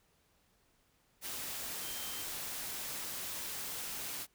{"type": "tone in noise", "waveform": "sine", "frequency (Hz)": 3136, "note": "G7", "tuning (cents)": 0, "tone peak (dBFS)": -48, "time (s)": [1.8, 2.25], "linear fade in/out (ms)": 50, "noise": "white", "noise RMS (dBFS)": -41, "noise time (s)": [1.21, 4.27], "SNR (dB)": -10, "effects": ["pink hiss -72 dBFS RMS until 4.34 s"]}